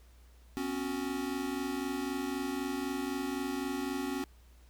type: chord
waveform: square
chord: B suspended second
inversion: none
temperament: equal with one note detuned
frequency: 253.3 / 277.2 / 370 Hz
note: B3 / C#4 / F#4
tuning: +44 / 0 / 0 cents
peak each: -40 / -36 / -40 dBFS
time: 0.57-4.24 s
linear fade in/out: 0 ms
effects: added 60 Hz sine -55 dBFS peak until 4.69 s + pink hiss -66 dBFS RMS until 4.69 s